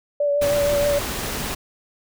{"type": "tone with vibrato", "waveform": "sine", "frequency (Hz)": 577, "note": "D5", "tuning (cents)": -31, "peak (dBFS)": -17, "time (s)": [0.2, 0.99], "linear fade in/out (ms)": 5, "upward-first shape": "triangle", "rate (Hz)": 6.4, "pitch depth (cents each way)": 26}
{"type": "noise", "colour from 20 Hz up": "pink", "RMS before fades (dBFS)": -27, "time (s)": [0.41, 1.55], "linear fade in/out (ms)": 10}
{"effects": []}